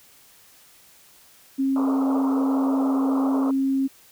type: tone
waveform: sine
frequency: 269.5 Hz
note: C#4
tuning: 49 cents flat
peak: -19 dBFS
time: 1.58-3.88 s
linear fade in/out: 20 ms
type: band-pass noise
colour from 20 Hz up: pink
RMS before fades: -31 dBFS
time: 1.76-3.51 s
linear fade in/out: 2 ms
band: 400 to 1300 Hz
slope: 96 dB/octave
effects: white hiss -53 dBFS RMS until 4.11 s

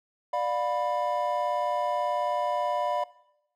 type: chord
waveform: triangle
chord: B diminished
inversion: first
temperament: just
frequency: 592.7 / 711.2 / 987.8 Hz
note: D5 / F5 / B5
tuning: +16 / +31 / 0 cents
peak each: -28 dBFS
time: 0.33-3.04 s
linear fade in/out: 5 ms
effects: noise-tail reverb RT60 0.8 s tail -19 dB re dry

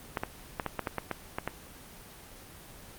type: clicks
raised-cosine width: 0.5 ms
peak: -15 dBFS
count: 10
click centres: 0.172 / 0.235 / 0.598 / 0.663 / 0.793 / 0.872 / 0.983 / 1.113 / 1.385 / 1.476 s
effects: pink hiss -49 dBFS RMS until 2.98 s + Opus 24 kbps

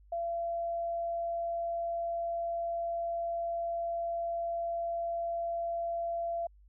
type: tone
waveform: sine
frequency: 680 Hz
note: F5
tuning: 46 cents flat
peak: -31 dBFS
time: 0.12-6.47 s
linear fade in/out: 5 ms
effects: added 50 Hz sine -56 dBFS peak until 6.68 s

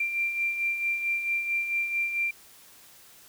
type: beating tone pair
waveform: sine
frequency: 2365 / 2369.5 Hz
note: D7 / D7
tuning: +12 / +15 cents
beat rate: 4.5 Hz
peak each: -35 / -26 dBFS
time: 0-2.31 s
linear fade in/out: 5 ms
effects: white hiss -53 dBFS RMS until 3.28 s

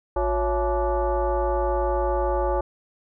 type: tone with frequency modulation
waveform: sine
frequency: 251.4 Hz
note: B3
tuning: 31 cents sharp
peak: -20 dBFS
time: 0.16-2.61 s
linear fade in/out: 5 ms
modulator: 305 Hz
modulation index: 2.4
effects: none

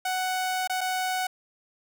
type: tone with dropouts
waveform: sawtooth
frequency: 743 Hz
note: F#5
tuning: 7 cents sharp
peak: -22 dBFS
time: 0.05-1.27 s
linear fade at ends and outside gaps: 5 ms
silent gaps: 0.675-0.696 / 0.809-0.812 s
effects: none

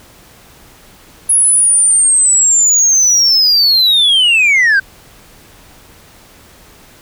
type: linear sweep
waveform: sine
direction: down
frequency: 10548 to 1520 Hz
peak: -4 dBFS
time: 1.29-4.8 s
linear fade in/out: 10 ms
effects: tanh soft clip ceiling -6 dBFS + pink hiss -42 dBFS RMS until 7.01 s

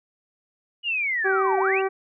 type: linear two-way sweep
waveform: sine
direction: down then up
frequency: 2922 to 698.5 to 2922 Hz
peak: -22 dBFS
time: 0.83-1.82 s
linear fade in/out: 50 ms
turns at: 1.59 s
type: harmonic tone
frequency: 384.5 Hz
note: G4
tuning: 33 cents flat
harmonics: 1 / 2 / 3 / 4 / 5 / 6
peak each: -22 / -28 / -32 / -34 / -36 / -38 dBFS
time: 1.24-1.89 s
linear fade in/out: 20 ms
effects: none

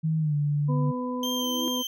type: tone with pitch glide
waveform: sine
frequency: 158.7 to 146.37 Hz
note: D#3 to D3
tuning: +35 to -5 cents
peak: -22 dBFS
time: 0.03-0.92 s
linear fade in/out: 20 ms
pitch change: -140 cents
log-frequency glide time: 0.19-0.35 s
type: harmonic tone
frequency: 250 Hz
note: B3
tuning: 21 cents sharp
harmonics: 1 / 2 / 4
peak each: -29 / -34 / -35 dBFS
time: 0.68-1.83 s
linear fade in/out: 20 ms
type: tone with exponential growth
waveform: sine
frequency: 324.1 Hz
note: E4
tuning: 29 cents flat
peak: -28 dBFS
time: 1.17-1.68 s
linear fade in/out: 0 ms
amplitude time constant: 110 ms
type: tone with vibrato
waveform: 35% pulse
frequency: 3149 Hz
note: G7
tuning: 7 cents sharp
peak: -27 dBFS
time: 1.23-1.87 s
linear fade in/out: 2 ms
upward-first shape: sine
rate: 2.7 Hz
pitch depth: 17 cents each way
effects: none

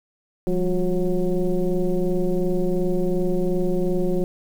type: tone with frequency modulation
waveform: sine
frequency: 174.61 Hz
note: F3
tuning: in tune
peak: -18 dBFS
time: 0.47-4.24 s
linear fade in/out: 0 ms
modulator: 186 Hz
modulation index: 1.6
effects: 8-bit

